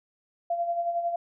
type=tone with tremolo; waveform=sine; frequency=687 Hz; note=F5; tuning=29 cents flat; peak=-23 dBFS; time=0.5-1.16 s; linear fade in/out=5 ms; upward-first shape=sine; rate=11 Hz; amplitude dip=55%; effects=none